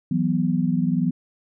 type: chord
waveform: sine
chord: E suspended second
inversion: none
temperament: just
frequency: 164.81 / 185.42 / 247.2 Hz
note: E3 / F#3 / B3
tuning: 0 / +4 / +2 cents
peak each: -23 dBFS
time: 0.11-1.11 s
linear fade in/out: 5 ms
effects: none